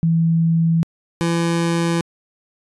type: tone pair in turn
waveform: sine / 25% pulse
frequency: 164.81 / 168.47 Hz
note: E3 / E3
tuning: 0 / +38 cents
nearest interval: unison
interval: 38 cents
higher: second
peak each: -13 dBFS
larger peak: neither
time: 0.03-0.83 / 1.21-2.01 s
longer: neither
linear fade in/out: 0 ms
effects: resampled to 24000 Hz